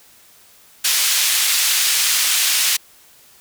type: band-pass noise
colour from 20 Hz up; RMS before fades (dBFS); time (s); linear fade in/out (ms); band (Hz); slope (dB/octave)
pink; -17; 0.84-2.77; 10; 2800 to 15000; 12
effects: white hiss -49 dBFS RMS until 3.4 s